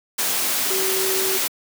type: tone in noise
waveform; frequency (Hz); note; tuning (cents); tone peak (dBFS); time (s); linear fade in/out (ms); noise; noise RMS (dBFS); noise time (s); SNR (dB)
sine; 381.2; G4; -48; -24; 0.7-1.38; 10; white; -22; 0.18-1.48; -5
effects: high-pass 200 Hz 12 dB/octave